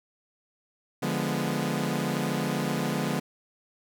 sawtooth chord, D diminished seventh, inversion none, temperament equal, 146.83 / 174.61 / 207.7 / 246.9 Hz, D3 / F3 / Ab3 / Cb4, 0 / 0 / 0 / 0 cents, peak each -28 dBFS, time 1.02-3.2 s, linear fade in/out 10 ms, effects none

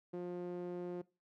sawtooth tone with band-pass filter, 177.1 Hz, F3, 24 cents sharp, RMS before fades -42 dBFS, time 0.13-1.02 s, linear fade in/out 10 ms, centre 370 Hz, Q 2, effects noise-tail reverb RT60 0.3 s tail -21 dB re dry

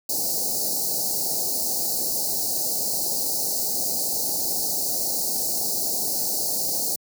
white band-stop noise, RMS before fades -25 dBFS, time 0.09-6.96 s, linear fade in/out 5 ms, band 850 to 4200 Hz, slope 96 dB/octave, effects high-pass 150 Hz 12 dB/octave

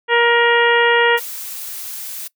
harmonic tone, 471.8 Hz, A#4, 21 cents sharp, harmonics 1 / 2 / 3 / 4 / 5 / 6 / 7, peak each -15 / -17 / -20 / -17 / -26 / -23 / -28 dBFS, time 0.08-1.2 s, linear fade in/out 50 ms
blue noise, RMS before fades -29 dBFS, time 1.17-2.28 s, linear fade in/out 10 ms
effects noise-tail reverb RT60 0.1 s tail -21 dB re dry

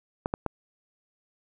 clicks, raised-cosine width 1 ms, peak -13 dBFS, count 3, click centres 0.259 / 0.339 / 0.463 s, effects none

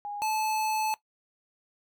sine / square tone pair in turn, 822 / 867.6 Hz, G#5 / A5, -18 / -25 cents, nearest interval minor second, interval 93 cents, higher second, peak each -33 / -27 dBFS, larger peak second, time 0.05-0.22 / 0.22-0.94 s, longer second, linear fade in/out 0 ms, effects noise-tail reverb RT60 0.1 s tail -18 dB re dry

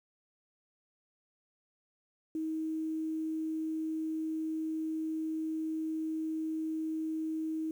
sine tone with quantisation, 317.1 Hz, D#4, 33 cents sharp, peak -32 dBFS, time 2.35-7.71 s, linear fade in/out 2 ms, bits 10, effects none

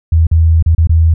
sine tone with dropouts, 81.4 Hz, E2, 21 cents flat, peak -5 dBFS, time 0.12-1.14 s, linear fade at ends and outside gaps 5 ms, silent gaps 0.269-0.313 / 0.626-0.661 / 0.75-0.78 / 0.872-0.894 s, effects none

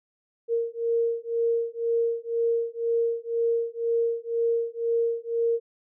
sine beating tone pair, 462.9 / 464.9 Hz, A#4 / A#4, -12 / -5 cents, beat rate 2 Hz, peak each -26 dBFS, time 0.48-5.6 s, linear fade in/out 50 ms, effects none

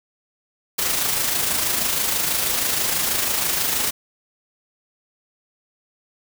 white noise with amplitude modulation, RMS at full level -20 dBFS, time 0.78-3.91 s, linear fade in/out 10 ms, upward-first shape sine, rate 26.2 Hz, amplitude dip 40%, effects none

